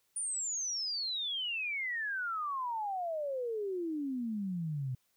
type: exponential sweep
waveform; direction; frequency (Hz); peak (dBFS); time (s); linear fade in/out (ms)
sine; down; 9500 to 123.9; -33; 0.16-4.95; 5
effects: white hiss -75 dBFS RMS until 5.16 s